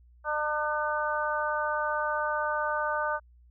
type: harmonic tone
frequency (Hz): 301.3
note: D4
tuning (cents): +44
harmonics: 2 / 3 / 4 / 5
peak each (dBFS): -32 / -32 / -32 / -32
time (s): 0.24-3.2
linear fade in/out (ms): 50
effects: added 60 Hz sine -54 dBFS peak until 3.5 s